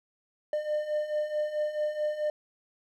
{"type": "beating tone pair", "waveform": "triangle", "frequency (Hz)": [600, 604.6], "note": ["D5", "D#5"], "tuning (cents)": [37, -50], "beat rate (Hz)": 4.6, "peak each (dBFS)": [-32, -27], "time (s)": [0.53, 2.3], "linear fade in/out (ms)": 2, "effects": []}